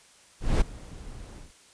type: noise with ADSR envelope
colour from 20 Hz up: brown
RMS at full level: -19 dBFS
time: 0.4-1.52 s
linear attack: 210 ms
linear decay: 13 ms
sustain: -22 dB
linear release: 140 ms
effects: white hiss -56 dBFS RMS until 1.73 s + resampled to 22050 Hz